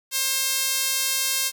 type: tone with high-pass filter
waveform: sawtooth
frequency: 532 Hz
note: C5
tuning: 29 cents sharp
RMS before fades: -24 dBFS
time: 0.11-1.52 s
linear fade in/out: 50 ms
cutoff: 4000 Hz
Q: 0.51
effects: 8-bit